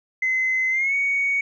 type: tone with pitch glide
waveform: sine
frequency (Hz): 2049 to 2234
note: C7 to C#7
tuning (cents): -37 to +13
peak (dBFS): -18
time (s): 0.22-1.41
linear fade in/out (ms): 5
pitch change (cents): +150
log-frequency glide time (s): 0.7-0.95
effects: tanh soft clip ceiling -14 dBFS